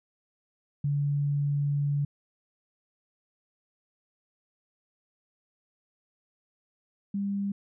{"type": "tone pair in turn", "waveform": "sine", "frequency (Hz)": [143.5, 199.58], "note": ["D3", "G3"], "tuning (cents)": [-40, 31], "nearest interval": "tritone", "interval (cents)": 571, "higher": "second", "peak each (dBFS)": [-24, -27], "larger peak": "first", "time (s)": [[0.84, 2.05], [7.14, 7.52]], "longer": "first", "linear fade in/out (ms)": 5, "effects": []}